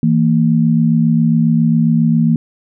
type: tone pair together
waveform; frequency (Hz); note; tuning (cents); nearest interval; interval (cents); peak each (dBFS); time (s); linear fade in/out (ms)
sine; 162.63 / 230; E3 / A#3; -23 / -23; tritone; 600; -12; 0.03-2.36; 2
effects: none